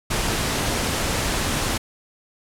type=noise; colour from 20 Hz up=pink; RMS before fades=-23 dBFS; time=0.1-1.78 s; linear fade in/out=10 ms; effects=low-pass 11000 Hz 12 dB/octave